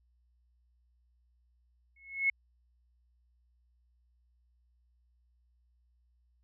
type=tone with exponential growth; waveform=sine; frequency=2185 Hz; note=C#7; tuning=26 cents flat; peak=-22 dBFS; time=1.96-2.3 s; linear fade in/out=5 ms; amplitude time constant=72 ms; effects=added 60 Hz sine -67 dBFS peak until 6.43 s